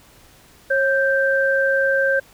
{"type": "tone pair together", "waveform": "sine", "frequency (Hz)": [543.9, 1568], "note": ["C#5", "G6"], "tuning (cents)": [-33, 0], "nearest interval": "octave + tritone", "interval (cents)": 1833, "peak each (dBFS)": -18, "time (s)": [0.7, 2.2], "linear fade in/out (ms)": 10, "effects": ["pink hiss -50 dBFS RMS until 2.33 s"]}